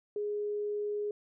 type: tone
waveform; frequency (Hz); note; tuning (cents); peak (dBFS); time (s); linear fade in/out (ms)
sine; 415.3; G#4; 0; -31; 0.16-1.11; 2
effects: none